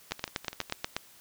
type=two click trains; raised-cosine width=0.2 ms; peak=-12 / -23 dBFS; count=8 / 8; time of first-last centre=0.12-0.965 / 0.11-0.698 s; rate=8.28 / 11.9 Hz; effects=white hiss -56 dBFS RMS until 1.2 s